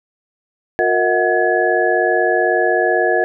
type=tone cluster; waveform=sine; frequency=360.7 / 463.1 / 638 / 734 / 1694 Hz; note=F#4 / A#4 / D#5 / F#5 / G#6; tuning=-44 / -11 / +43 / -14 / +34 cents; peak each=-19 dBFS; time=0.79-3.24 s; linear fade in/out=0 ms; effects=none